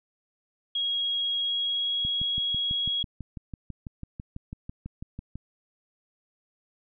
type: tone with pitch glide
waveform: sine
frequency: 3295 to 3314 Hz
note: G#7 to G#7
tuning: -14 to -4 cents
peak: -25 dBFS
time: 0.75-3.03 s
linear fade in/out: 5 ms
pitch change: +10 cents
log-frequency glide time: 1.42-1.92 s
type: click train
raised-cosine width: 5 ms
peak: -24 dBFS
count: 21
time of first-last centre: 2.05-5.356 s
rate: 6.05 Hz
effects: none